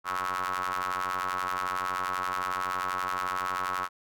sawtooth ring-modulated tone, 91.9 Hz, F#2, 11 cents flat, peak -22 dBFS, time 0.04-3.89 s, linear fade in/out 50 ms, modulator 1200 Hz, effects none

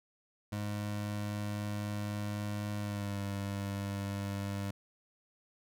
25% pulse tone with pitch glide, 103.83 to 99.66 Hz, G#2 to G2, 0 to +29 cents, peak -31 dBFS, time 0.52-4.71 s, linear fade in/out 5 ms, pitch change -71 cents, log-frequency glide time 2.8-3.18 s, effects none

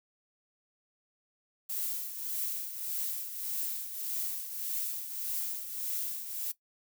violet noise with tremolo, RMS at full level -33 dBFS, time 1.69-6.52 s, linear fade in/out 10 ms, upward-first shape triangle, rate 1.7 Hz, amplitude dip 65%, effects noise-tail reverb RT60 0.1 s tail -17 dB re dry

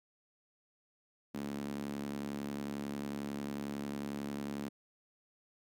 sawtooth tone with high-pass filter, 71.1 Hz, C#2, 45 cents sharp, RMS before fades -40 dBFS, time 1.34-4.69 s, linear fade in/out 10 ms, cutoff 230 Hz, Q 3.2, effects none

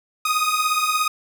sawtooth beating tone pair, 1238 / 1255 Hz, D#6 / D#6, -9 / +15 cents, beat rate 17 Hz, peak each -18 dBFS, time 0.25-1.08 s, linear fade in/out 5 ms, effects none

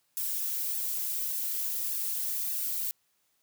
violet noise with flanger, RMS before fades -32 dBFS, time 0.17-2.91 s, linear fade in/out 0 ms, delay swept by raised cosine 1.1 to 4.6 ms, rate 1.7 Hz, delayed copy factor +0.85, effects white hiss -73 dBFS RMS until 3.42 s + high-pass 60 Hz 12 dB/octave

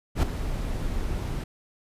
brown noise with ADSR envelope, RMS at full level -17 dBFS, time 0.15-1.44 s, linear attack 80 ms, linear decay 4 ms, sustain -12 dB, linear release 6 ms, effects resampled to 32000 Hz

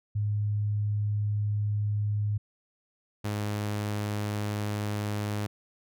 sine / sawtooth tone pair in turn, 104.2 / 104.2 Hz, G#2 / G#2, +6 / +6 cents, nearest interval unison, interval 0 cents, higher neither, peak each -25 dBFS, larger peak neither, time 0.15-2.38 / 3.24-5.47 s, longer neither, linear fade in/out 10 ms, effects none

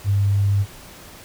sine tone, 100 Hz, G2, 35 cents sharp, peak -15 dBFS, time 0.04-0.66 s, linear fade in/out 50 ms, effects pink hiss -42 dBFS RMS until 1.24 s

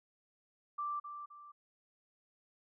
sine tone with echo, 1174.7 Hz, D6, in tune, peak -35 dBFS, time 0.78-1 s, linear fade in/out 10 ms, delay 260 ms, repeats 2, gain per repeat -8 dB, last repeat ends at 1.52 s, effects none

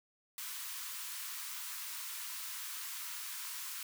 white high-pass noise, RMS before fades -43 dBFS, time 0.38-3.83 s, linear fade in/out 2 ms, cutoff 920 Hz, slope 96 dB/octave, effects none

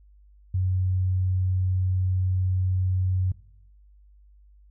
sine tone, 92.7 Hz, F#2, 4 cents sharp, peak -21 dBFS, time 0.54-3.32 s, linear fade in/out 5 ms, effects noise-tail reverb RT60 0.8 s tail -20 dB re dry + added 50 Hz sine -51 dBFS peak until 4.7 s

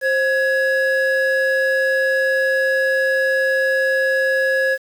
triangle tone pair together, 529 / 1679.5 Hz, C5 / G#6, +19 / +19 cents, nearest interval octave + minor sixth, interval 2000 cents, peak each -15 dBFS, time 0.01-4.78 s, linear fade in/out 50 ms, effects tanh soft clip ceiling -9 dBFS + 7-bit

